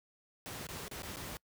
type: noise with dropouts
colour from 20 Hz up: pink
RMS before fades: -43 dBFS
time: 0.46-1.37 s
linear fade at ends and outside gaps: 0 ms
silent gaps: 0.668-0.688 / 0.881-0.913 / 1.021-1.032 / 1.16-1.169 s
effects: noise-tail reverb RT60 0.1 s tail -26 dB re dry + high-pass 60 Hz 12 dB/octave